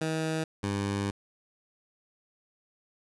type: tone pair in turn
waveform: 15% pulse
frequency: 159.1 / 100.23 Hz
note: D#3 / G2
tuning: +39 / +39 cents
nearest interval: minor sixth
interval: 800 cents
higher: first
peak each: -22 dBFS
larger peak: neither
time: 0.01-0.44 / 0.63-1.11 s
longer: second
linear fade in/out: 5 ms
effects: resampled to 24000 Hz